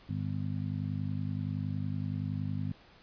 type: harmonic tone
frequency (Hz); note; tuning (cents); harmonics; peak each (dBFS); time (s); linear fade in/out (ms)
50.7; G#1; -41; 2 / 3 / 4 / 5; -35 / -36 / -40 / -40; 0.09-2.72; 5
effects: pink hiss -58 dBFS RMS until 3.02 s + resampled to 11025 Hz